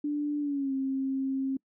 sine tone with pitch glide, 293.7 to 267.8 Hz, D4 to C4, 0 to +40 cents, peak -27 dBFS, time 0.04-1.57 s, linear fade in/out 5 ms, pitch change -160 cents, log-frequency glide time 0.4-0.73 s, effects noise-tail reverb RT60 0.1 s tail -26 dB re dry

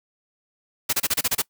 white noise bursts, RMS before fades -21 dBFS, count 8, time 0.89-1.421 s, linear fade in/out 10 ms, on 41 ms, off 29 ms, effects noise-tail reverb RT60 0.1 s tail -23 dB re dry

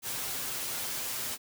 white noise with comb filter, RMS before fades -35 dBFS, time 0.02-1.38 s, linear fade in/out 50 ms, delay 7.7 ms, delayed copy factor +0.6, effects none

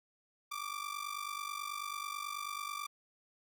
sawtooth ring-modulated tone, 1174.7 Hz, D6, in tune, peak -32 dBFS, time 0.51-2.87 s, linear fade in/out 10 ms, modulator 24.6 Hz, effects none

